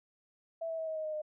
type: tone with pitch steps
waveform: sine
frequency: 659.3 / 651 / 642.8 / 634.6 / 626.6 / 618.7 / 610.9 Hz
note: E5 / E5 / E5 / D#5 / D#5 / D#5 / D#5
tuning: 0 / -22 / -44 / +34 / +12 / -10 / -32 cents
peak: -34 dBFS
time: 0.61-1.219 s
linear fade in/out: 10 ms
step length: 87 ms
effects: none